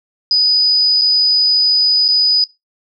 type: tone with dropouts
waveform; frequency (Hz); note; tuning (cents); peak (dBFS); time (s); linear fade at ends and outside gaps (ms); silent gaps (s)
sine; 4973; D#8; -2; -9; 0.31-2.44; 1; 1.013-1.018 / 2.081-2.087
effects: noise-tail reverb RT60 0.2 s tail -21 dB re dry